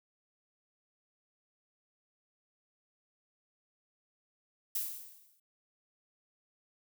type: noise with exponential decay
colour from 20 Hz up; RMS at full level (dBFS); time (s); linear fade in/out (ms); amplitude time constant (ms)
violet; -32; 4.75-5.4; 5; 140
effects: none